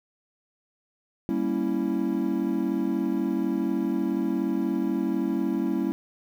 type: chord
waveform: triangle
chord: G diminished seventh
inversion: none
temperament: equal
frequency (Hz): 196 / 233.1 / 277.2 / 329.6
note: G3 / Bb3 / Db4 / Fb4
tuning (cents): 0 / 0 / 0 / 0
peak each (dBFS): -28 / -28 / -27 / -26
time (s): 1.29-5.92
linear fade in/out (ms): 0
effects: 9-bit